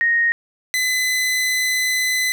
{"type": "tone pair in turn", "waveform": ["sine", "sawtooth"], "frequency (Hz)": [1864.7, 2016], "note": ["A#6", "B6"], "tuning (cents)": [0, 35], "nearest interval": "minor second", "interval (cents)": 135, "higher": "second", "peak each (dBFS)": -14, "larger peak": "neither", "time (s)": [[0.01, 0.32], [0.74, 2.32]], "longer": "second", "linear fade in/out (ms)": 0, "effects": []}